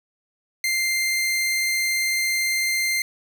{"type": "tone", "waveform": "sawtooth", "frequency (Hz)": 2094, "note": "C7", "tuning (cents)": 1, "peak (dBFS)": -17, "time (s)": [0.64, 3.02], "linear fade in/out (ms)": 2, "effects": []}